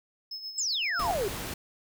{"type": "tone with tremolo", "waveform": "triangle", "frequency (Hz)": 5190, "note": "E8", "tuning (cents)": -28, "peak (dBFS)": -33, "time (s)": [0.31, 1.07], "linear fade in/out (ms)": 5, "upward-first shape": "sine", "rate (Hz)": 7.8, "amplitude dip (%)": 60}
{"type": "exponential sweep", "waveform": "sine", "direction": "down", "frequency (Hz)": [7902, 370], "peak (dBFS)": -27, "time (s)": [0.58, 1.28], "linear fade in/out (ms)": 2}
{"type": "tone with exponential growth", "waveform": "sine", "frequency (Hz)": 695, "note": "F5", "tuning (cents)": -9, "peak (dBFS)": -24, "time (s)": [0.87, 1.11], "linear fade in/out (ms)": 0, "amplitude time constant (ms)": 51}
{"type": "noise", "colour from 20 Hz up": "pink", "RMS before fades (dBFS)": -36, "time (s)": [0.99, 1.54], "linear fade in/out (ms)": 5}
{"effects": []}